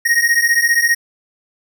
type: beating tone pair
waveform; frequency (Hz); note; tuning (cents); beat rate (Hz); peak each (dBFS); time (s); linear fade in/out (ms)
square; 1864.7 / 1879.7; A#6 / A#6; 0 / +14; 15; -15 / -16; 0.05-0.95; 10
effects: none